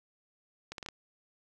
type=accelerating click train; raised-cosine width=0.2 ms; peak=-23 dBFS; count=5; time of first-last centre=0.72-0.887 s; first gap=62 ms; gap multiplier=0.74; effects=none